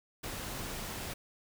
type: noise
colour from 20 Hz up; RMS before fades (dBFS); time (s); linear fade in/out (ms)
pink; -40; 0.23-1.14; 10
effects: none